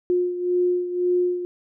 sine beating tone pair, 357.1 / 359 Hz, F4 / F4, +39 / +48 cents, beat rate 1.9 Hz, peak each -20 / -26 dBFS, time 0.1-1.45 s, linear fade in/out 0 ms, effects none

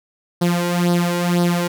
sawtooth tone with flanger, 174.61 Hz, F3, in tune, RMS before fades -18 dBFS, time 0.41-1.68 s, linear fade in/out 10 ms, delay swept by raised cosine 0.2 to 2.1 ms, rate 2 Hz, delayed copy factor +0.7, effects none

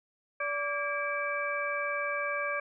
harmonic tone with a mistuned harmonic, 579 Hz, D5, 25 cents flat, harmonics 1 / 2 / 3 / 4, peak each -35 / -35 / -35 / -35 dBFS, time 0.4-2.6 s, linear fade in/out 5 ms, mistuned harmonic 3, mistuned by -120 cents, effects none

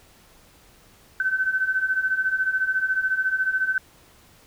sine beating tone pair, 1519 / 1533 Hz, F#6 / G6, +45 / -39 cents, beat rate 14 Hz, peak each -26 / -22 dBFS, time 1.2-3.78 s, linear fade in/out 2 ms, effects pink hiss -54 dBFS RMS until 4.46 s

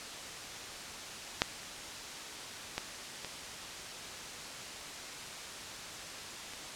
clicks, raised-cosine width 0.2 ms, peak -7 / -15 / -21 / -28 dBFS, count 4, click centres 1.419 / 2.78 / 3.247 / 6.536 s, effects white hiss -43 dBFS RMS until 6.75 s + low-pass 7000 Hz 12 dB/octave

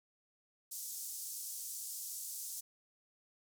pink band-pass noise, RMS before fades -44 dBFS, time 0.71-2.61 s, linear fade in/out 10 ms, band 6100 to 16000 Hz, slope 24 dB/octave, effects none

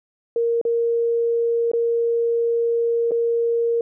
sine tone with dropouts, 466.2 Hz, A#4, in tune, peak -17 dBFS, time 0.36-3.81 s, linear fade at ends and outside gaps 2 ms, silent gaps 0.614-0.651 / 1.716-1.734 / 3.11-3.117 s, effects none

